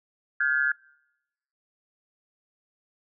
sine tone cluster, 1416 / 1563 / 1696 Hz, F6 / G6 / G#6, +23 / -6 / +36 cents, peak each -26 dBFS, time 0.4-0.72 s, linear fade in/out 5 ms, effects noise-tail reverb RT60 0.9 s tail -26 dB re dry

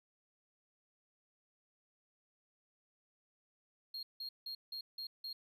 triangle tone bursts, 4246 Hz, C8, 25 cents sharp, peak -40 dBFS, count 6, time 3.94-5.33 s, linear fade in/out 5 ms, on 90 ms, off 170 ms, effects none

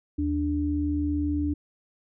sine tone pair together, 78.67 / 293.7 Hz, D#2 / D4, +20 / 0 cents, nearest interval octave + major seventh, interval 2280 cents, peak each -28 / -25 dBFS, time 0.18-1.54 s, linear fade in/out 10 ms, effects none

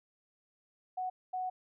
sine tone bursts at uneven times, 740 Hz, F#5, in tune, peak -33 dBFS, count 2, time 0.97-1.1 / 1.33-1.5 s, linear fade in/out 10 ms, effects none

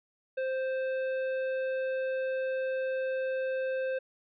sine tone with hard clipping, 523.3 Hz, C5, in tune, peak -31 dBFS, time 0.37-3.99 s, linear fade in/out 10 ms, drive 10 dB, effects resampled to 8000 Hz

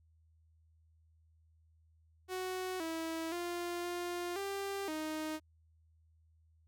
sawtooth tone with pitch steps, 370.5 / 325.6 / 348.6 / 351.3 / 395.3 / 311.2 Hz, F#4 / E4 / F4 / F4 / G4 / D#4, +2 / -21 / -3 / +10 / +15 / 0 cents, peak -33 dBFS, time 2.28-5.4 s, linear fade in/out 50 ms, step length 520 ms, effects added 80 Hz sine -65 dBFS peak until 6.67 s

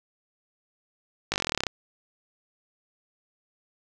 slowing click train, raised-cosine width 0.2 ms, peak -8 dBFS, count 15, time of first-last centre 1.32-1.668 s, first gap 19 ms, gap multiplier 1.04, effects none

